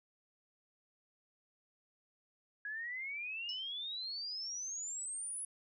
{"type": "exponential sweep", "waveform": "sine", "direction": "up", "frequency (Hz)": [1654, 10430], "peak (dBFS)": -39, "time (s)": [2.65, 5.45], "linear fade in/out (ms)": 2}
{"type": "tone with exponential decay", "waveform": "sine", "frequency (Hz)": 5274, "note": "E8", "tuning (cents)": 0, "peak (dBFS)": -38, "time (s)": [3.49, 3.72], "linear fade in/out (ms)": 1, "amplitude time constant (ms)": 50}
{"effects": []}